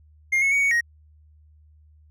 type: tone with pitch steps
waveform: triangle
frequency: 2123 / 2193 / 2243 / 2230 / 1879 Hz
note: C7 / C#7 / C#7 / C#7 / A#6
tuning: +25 / -19 / +20 / +10 / +13 cents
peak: -16 dBFS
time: 0.32-0.81 s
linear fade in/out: 10 ms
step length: 98 ms
effects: added 76 Hz sine -51 dBFS peak until 2.1 s